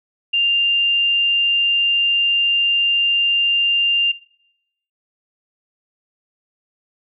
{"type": "tone", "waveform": "sine", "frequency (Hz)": 2794, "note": "F7", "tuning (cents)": 0, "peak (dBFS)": -14, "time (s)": [0.33, 4.12], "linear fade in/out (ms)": 10, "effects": ["noise-tail reverb RT60 0.8 s tail -20 dB re dry"]}